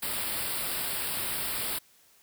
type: band-stop noise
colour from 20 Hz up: white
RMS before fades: -32 dBFS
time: 0.02-1.79 s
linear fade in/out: 10 ms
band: 5100 to 7900 Hz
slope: 96 dB/octave
effects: white hiss -61 dBFS RMS until 2.22 s